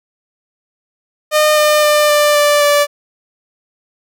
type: tone with pitch steps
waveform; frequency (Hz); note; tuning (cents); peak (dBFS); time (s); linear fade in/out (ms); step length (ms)
sawtooth; 609 / 603.4 / 597.8 / 592.3 / 586.9 / 581.5; D#5 / D5 / D5 / D5 / D5 / D5; -37 / +47 / +31 / +15 / -1 / -17; -5; 1.31-2.87; 50; 260
effects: none